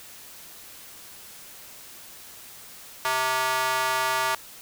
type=tone with high-pass filter; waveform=square; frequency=130 Hz; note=C3; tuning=11 cents flat; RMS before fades=-25 dBFS; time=3.05-4.35 s; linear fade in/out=0 ms; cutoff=1000 Hz; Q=1.8; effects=white hiss -45 dBFS RMS until 4.61 s